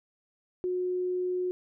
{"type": "tone", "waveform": "sine", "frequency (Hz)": 363.3, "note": "F#4", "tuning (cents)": -32, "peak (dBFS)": -27, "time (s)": [0.64, 1.51], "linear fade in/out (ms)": 0, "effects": []}